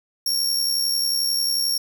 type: tone with amplitude modulation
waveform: sawtooth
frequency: 5520 Hz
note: F8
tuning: 21 cents flat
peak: -15 dBFS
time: 0.26-1.78 s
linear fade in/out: 5 ms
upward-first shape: sine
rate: 71.2 Hz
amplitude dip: 50%
effects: 7-bit